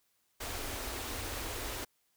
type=band-stop noise; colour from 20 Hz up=pink; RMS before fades=-39 dBFS; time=0.4-1.85 s; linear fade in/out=10 ms; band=110 to 240 Hz; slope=48 dB/octave; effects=white hiss -75 dBFS RMS until 2.16 s